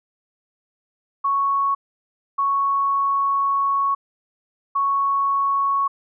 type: tone bursts at uneven times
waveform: sine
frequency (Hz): 1108.7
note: C#6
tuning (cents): 0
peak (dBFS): -17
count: 3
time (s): 1.24-1.75 / 2.38-3.95 / 4.75-5.88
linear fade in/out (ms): 10
effects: none